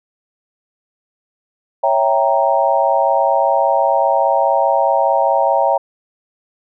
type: chord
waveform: sine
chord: C# diminished seventh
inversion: none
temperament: equal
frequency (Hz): 554.4 / 659.3 / 784 / 932.3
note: C#5 / E5 / G5 / Bb5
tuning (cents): 0 / 0 / 0 / 0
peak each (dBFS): -17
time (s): 1.83-5.78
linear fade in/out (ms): 10
effects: none